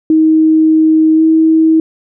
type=tone with pitch glide; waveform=sine; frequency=315.9 to 320.1 Hz; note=D#4 to D#4; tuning=+26 to +49 cents; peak=-5 dBFS; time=0.1-1.8 s; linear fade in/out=2 ms; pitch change=+23 cents; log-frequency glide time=1.15-1.22 s; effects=none